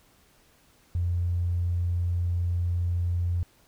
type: tone with tanh clipping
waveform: triangle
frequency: 87.31 Hz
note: F2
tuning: in tune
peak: -23 dBFS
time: 0.95-3.43 s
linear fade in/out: 0 ms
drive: 2 dB
effects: pink hiss -61 dBFS RMS until 3.67 s